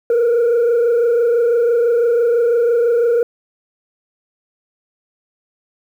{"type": "tone with frequency modulation", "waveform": "sine", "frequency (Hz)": 471.5, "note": "A#4", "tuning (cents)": 20, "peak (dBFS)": -9, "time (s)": [0.1, 3.23], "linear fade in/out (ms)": 2, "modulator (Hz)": 26, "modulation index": 0.58, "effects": ["tanh soft clip ceiling -10 dBFS", "8-bit"]}